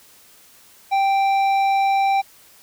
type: tone with tanh clipping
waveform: triangle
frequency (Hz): 784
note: G5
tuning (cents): 0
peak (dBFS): -17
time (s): 0.91-2.22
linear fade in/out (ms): 20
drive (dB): 14
effects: white hiss -50 dBFS RMS until 2.62 s